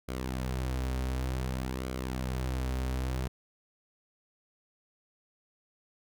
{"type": "tone with flanger", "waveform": "sawtooth", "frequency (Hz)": 64.1, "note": "C2", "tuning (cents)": -35, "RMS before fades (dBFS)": -33, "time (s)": [0.08, 3.28], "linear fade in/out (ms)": 10, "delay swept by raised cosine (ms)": [1.1, 6], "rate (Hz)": 0.55, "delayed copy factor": -0.5, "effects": []}